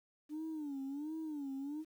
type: tone with vibrato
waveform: sine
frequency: 293.7 Hz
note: D4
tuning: in tune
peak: -37 dBFS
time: 0.29-1.85 s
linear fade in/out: 50 ms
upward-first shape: sine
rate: 1.4 Hz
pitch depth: 150 cents each way
effects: tanh soft clip ceiling -37 dBFS + 11-bit